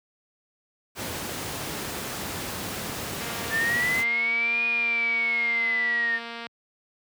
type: noise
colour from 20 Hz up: pink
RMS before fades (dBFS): -32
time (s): 0.95-4.05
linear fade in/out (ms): 50
type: click train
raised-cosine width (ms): 0.3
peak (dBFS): -21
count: 760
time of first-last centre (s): 3.21-6.468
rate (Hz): 233
type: linear two-way sweep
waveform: sine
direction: up then down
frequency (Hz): 1760 to 2463 to 1818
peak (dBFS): -22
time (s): 3.5-6.2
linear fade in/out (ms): 50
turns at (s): 4.66
effects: high-pass 100 Hz 12 dB/octave